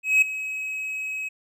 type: tone with ADSR envelope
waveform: triangle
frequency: 2553 Hz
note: D#7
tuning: 44 cents sharp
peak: -11 dBFS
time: 0.03-1.29 s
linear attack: 190 ms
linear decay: 6 ms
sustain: -15 dB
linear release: 13 ms
effects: none